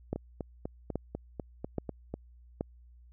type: two click trains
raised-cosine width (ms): 2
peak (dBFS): -18 / -22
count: 4 / 9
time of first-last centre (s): 0.13-2.609 / 0.16-2.14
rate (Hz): 1.21 / 4.04
effects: added 60 Hz sine -53 dBFS peak until 3.12 s